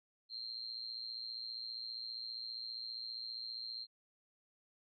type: tone with amplitude modulation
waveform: sine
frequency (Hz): 4175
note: C8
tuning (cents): -5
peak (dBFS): -38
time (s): 0.29-3.87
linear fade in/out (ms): 50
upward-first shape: sine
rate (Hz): 115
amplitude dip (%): 85
effects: none